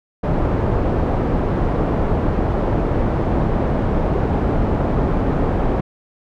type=low-pass noise; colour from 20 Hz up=pink; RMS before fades=-18 dBFS; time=0.23-5.81 s; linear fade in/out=10 ms; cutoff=750 Hz; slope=12 dB/octave; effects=none